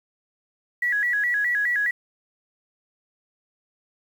sine tone with vibrato, 1800 Hz, A6, 39 cents sharp, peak -20 dBFS, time 0.82-1.91 s, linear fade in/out 5 ms, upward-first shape square, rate 4.8 Hz, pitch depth 130 cents each way, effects 8-bit

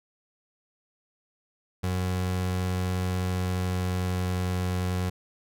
30% pulse tone with pitch glide, 91.6 to 90.97 Hz, F#2 to F#2, -17 to -29 cents, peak -23 dBFS, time 1.83-5.1 s, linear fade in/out 10 ms, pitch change -12 cents, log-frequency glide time 3.03-4.55 s, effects none

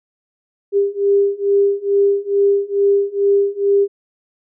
sine beating tone pair, 399.1 / 401.4 Hz, G4 / G4, +31 / +41 cents, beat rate 2.3 Hz, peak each -16 / -15 dBFS, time 0.72-3.88 s, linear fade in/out 50 ms, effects none

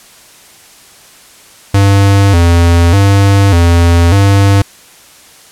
square tone with vibrato, 92 Hz, F#2, 9 cents flat, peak -5 dBFS, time 1.74-4.62 s, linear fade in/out 5 ms, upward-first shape square, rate 0.84 Hz, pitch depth 130 cents each way, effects white hiss -39 dBFS RMS until 5.51 s + low-pass 11000 Hz 12 dB/octave

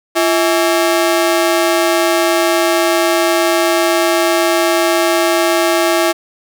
sawtooth ring-modulated tone, 493.9 Hz, B4, in tune, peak -4 dBFS, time 0.15-6.13 s, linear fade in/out 20 ms, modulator 151 Hz, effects none

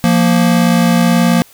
square tone pair together, 174.44 / 233.1 Hz, F3 / A#3, -2 / 0 cents, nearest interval perfect fourth, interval 502 cents, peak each -12 dBFS, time 0.04-1.42 s, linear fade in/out 0 ms, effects white hiss -44 dBFS RMS until 1.53 s

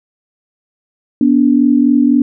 sine tone pair together, 244.3 / 288.2 Hz, B3 / D4, -19 / -33 cents, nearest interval minor third, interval 286 cents, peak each -10 dBFS, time 1.21-2.22 s, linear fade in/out 2 ms, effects none

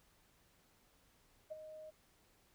sine tone with ADSR envelope, 622.3 Hz, D#5, in tune, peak -40 dBFS, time 1.5-1.91 s, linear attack 19 ms, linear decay 20 ms, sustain -9 dB, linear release 19 ms, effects pink hiss -71 dBFS RMS until 2.54 s

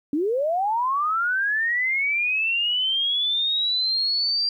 sine linear sweep, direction up, 273.2 to 4745 Hz, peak -20 dBFS, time 0.13-4.49 s, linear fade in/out 2 ms, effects 10-bit

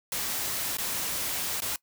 white noise with dropouts, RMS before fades -31 dBFS, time 0.12-1.76 s, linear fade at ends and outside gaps 2 ms, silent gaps 0.77-0.783 / 1.604-1.62 s, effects noise-tail reverb RT60 0.1 s tail -22 dB re dry

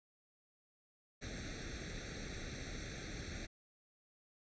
pink noise with comb filter, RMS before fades -45 dBFS, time 1.21-3.47 s, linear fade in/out 20 ms, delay 0.5 ms, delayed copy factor +0.9, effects resampled to 16000 Hz

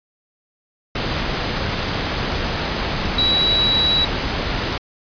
sine tone in noise, 3904 Hz, B7, 21 cents flat, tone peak -15 dBFS, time 3.18-4.05 s, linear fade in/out 5 ms, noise pink, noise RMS -22 dBFS, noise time 0.95-4.78 s, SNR +4 dB, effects resampled to 11025 Hz

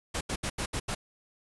pink noise bursts at uneven times, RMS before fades -32 dBFS, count 6, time 0.14-0.21 / 0.29-0.36 / 0.43-0.5 / 0.58-0.66 / 0.73-0.8 / 0.88-0.95 s, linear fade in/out 10 ms, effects resampled to 24000 Hz

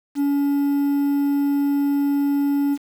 triangle tone with quantisation, 283.4 Hz, C#4, 38 cents sharp, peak -15 dBFS, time 0.15-2.78 s, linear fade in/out 50 ms, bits 7, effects none

